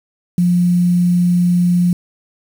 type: tone with quantisation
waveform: sine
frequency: 176.5 Hz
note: F3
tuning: 19 cents sharp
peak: -10 dBFS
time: 0.38-1.93 s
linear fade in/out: 2 ms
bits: 6
effects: none